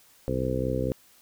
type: harmonic tone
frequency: 64.3 Hz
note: C2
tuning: 30 cents flat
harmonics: 1 / 2 / 3 / 4 / 5 / 6 / 7 / 8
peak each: -34 / -31 / -36 / -33 / -35 / -36 / -33 / -31 dBFS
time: 0.28-0.92 s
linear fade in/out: 0 ms
effects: white hiss -58 dBFS RMS until 1.21 s